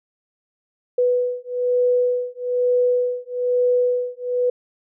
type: beating tone pair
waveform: sine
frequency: 493.5 / 494.6 Hz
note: B4 / B4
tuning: -1 / +3 cents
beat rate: 1.1 Hz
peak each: -20 dBFS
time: 0.98-4.5 s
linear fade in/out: 5 ms
effects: none